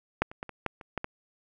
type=clicks; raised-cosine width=0.5 ms; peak=-8 / -28 / -20 / -25 / -13 / -29 / -15 / -17 dBFS; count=8; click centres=0.22 / 0.315 / 0.429 / 0.493 / 0.663 / 0.812 / 0.977 / 1.044 s; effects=none